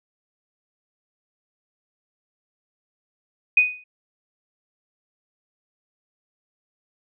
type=tone with exponential decay; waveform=sine; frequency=2489 Hz; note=D#7; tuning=in tune; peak=-9 dBFS; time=3.57-3.84 s; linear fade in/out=5 ms; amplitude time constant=57 ms; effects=none